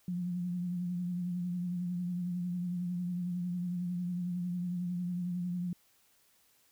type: tone with vibrato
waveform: sine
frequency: 177.4 Hz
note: F3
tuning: 27 cents sharp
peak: -32 dBFS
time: 0.08-5.73 s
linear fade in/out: 2 ms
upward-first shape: triangle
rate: 11 Hz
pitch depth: 45 cents each way
effects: white hiss -68 dBFS RMS until 6.71 s